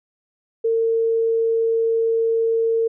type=tone; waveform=sine; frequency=454.4 Hz; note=A#4; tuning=44 cents flat; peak=-16 dBFS; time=0.64-2.88 s; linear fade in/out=10 ms; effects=none